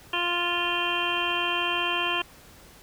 harmonic tone with a mistuned harmonic, 349.2 Hz, F4, in tune, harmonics 1 / 2 / 3 / 4 / 5 / 7 / 8 / 9, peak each -34 / -35 / -30 / -36 / -34 / -35 / -30 / -30 dBFS, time 0.13-2.22 s, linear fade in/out 5 ms, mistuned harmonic 8, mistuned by -25 cents, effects pink hiss -51 dBFS RMS until 2.82 s

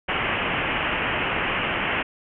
white low-pass noise, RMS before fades -25 dBFS, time 0.08-2.03 s, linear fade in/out 10 ms, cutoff 3000 Hz, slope 96 dB/octave, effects none

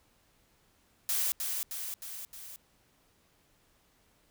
blue noise with echo, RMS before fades -30 dBFS, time 1.09-1.32 s, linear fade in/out 0 ms, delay 310 ms, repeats 4, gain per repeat -4 dB, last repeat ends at 2.56 s, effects pink hiss -68 dBFS RMS until 4.3 s

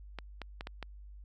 clicks, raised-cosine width 0.3 ms, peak -24 dBFS, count 5, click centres 0.187 / 0.417 / 0.609 / 0.671 / 0.827 s, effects added 50 Hz sine -47 dBFS peak until 1.24 s

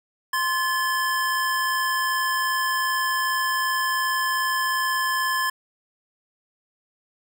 square tone pair together, 1046.5 / 1723.3 Hz, C6 / A6, 0 / -36 cents, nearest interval major sixth, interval 864 cents, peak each -25 dBFS, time 0.33-5.5 s, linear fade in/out 5 ms, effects none

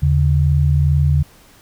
sine tone pair together, 79.8 / 142.1 Hz, D#2 / C#3, +44 / +43 cents, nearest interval minor seventh, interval 999 cents, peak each -14 dBFS, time 0.02-1.23 s, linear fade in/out 10 ms, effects pink hiss -48 dBFS RMS until 1.61 s

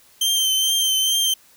sawtooth tone with vibrato, 3125 Hz, G7, 6 cents flat, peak -14 dBFS, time 0.21-1.34 s, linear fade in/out 5 ms, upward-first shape triangle, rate 2.3 Hz, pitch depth 33 cents each way, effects white hiss -53 dBFS RMS until 1.56 s

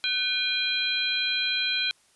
harmonic tone with a mistuned harmonic, 807 Hz, G#5, 50 cents flat, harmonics 2 / 3 / 4 / 5, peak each -33 / -29 / -29 / -28 dBFS, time 0.04-1.91 s, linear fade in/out 0 ms, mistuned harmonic 2, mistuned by -110 cents, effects white hiss -62 dBFS RMS until 2.15 s + resampled to 24000 Hz

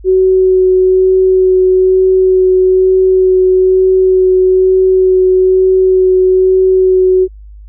sine tone with vibrato, 373.5 Hz, F#4, 16 cents sharp, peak -5 dBFS, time 0.04-7.28 s, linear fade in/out 50 ms, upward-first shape sine, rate 1.1 Hz, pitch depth 10 cents each way, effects added 51 Hz sine -30 dBFS peak until 7.68 s

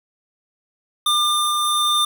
square tone pair together, 1198 / 3595 Hz, D6 / A7, +34 / +36 cents, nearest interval octave + perfect fifth, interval 1902 cents, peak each -20 dBFS, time 1.06-2.05 s, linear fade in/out 5 ms, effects none

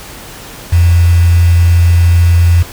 sine tone with quantisation, 86.1 Hz, F2, 24 cents flat, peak -4 dBFS, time 0.72-2.63 s, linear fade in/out 10 ms, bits 4, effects pink hiss -30 dBFS RMS until 2.72 s

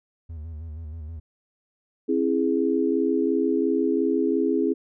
triangle tone with vibrato, 79.2 Hz, D#2, 31 cents sharp, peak -31 dBFS, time 0.29-1.2 s, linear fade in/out 10 ms, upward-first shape square, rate 6.3 Hz, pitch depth 69 cents each way
sine chord, C augmented, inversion none, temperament equal with one note detuned, 266.7 / 329.6 / 415.3 Hz, C4 / E4 / G#4, +33 / 0 / 0 cents, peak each -24 dBFS, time 2.08-4.74 s, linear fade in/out 20 ms
effects none

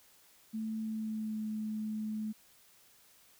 sine tone with pitch glide, 220 to 215.6 Hz, A3 to A3, 0 to -35 cents, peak -34 dBFS, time 0.53-2.33 s, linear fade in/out 20 ms, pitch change -35 cents, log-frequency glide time 0.8-1.48 s, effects white hiss -63 dBFS RMS until 3.39 s

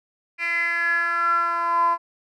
10% pulse tone with band-pass filter sweep, 340 Hz, F4, 46 cents flat, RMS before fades -22 dBFS, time 0.38-1.98 s, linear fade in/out 50 ms, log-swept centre 2300 to 940 Hz, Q 8.3, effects none

